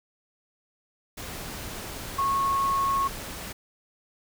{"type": "tone in noise", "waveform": "sine", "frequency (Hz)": 1097, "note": "C#6", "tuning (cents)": -18, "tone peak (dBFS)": -22, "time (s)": [2.18, 3.08], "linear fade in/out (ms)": 10, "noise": "pink", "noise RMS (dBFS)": -37, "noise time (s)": [1.17, 3.53], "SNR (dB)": 12, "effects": []}